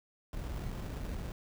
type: noise with sample-and-hold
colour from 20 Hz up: brown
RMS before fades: -39 dBFS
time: 0.33-1.32 s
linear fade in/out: 2 ms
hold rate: 2100 Hz
effects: none